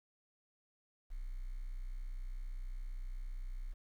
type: tone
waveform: sine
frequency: 31.21 Hz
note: B0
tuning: 19 cents sharp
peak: -39 dBFS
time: 1.1-3.74 s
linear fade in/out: 20 ms
effects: 11-bit